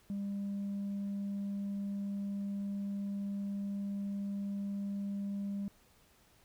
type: tone with tanh clipping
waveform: triangle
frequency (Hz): 200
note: G3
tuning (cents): +35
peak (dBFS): -35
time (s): 0.1-5.68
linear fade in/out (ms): 0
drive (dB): 6
effects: pink hiss -66 dBFS RMS until 6.44 s